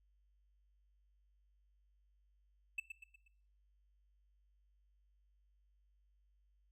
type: tone with echo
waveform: triangle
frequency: 2637 Hz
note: E7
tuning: in tune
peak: -34 dBFS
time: 2.78-2.8 s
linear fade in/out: 5 ms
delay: 120 ms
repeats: 4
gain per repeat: -7 dB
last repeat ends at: 3.28 s
effects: noise-tail reverb RT60 0.6 s tail -18 dB re dry + added 50 Hz sine -70 dBFS peak until 6.71 s